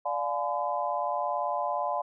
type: chord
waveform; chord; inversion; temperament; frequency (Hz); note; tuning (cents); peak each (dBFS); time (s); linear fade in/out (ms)
sine; D diminished seventh; none; just; 587.3 / 704.8 / 845.8 / 1014.9; D5 / F5 / Ab5 / Cb6; 0 / +16 / +31 / +47; -33 / -32 / -33 / -32; 0.05-2.02; 10
effects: none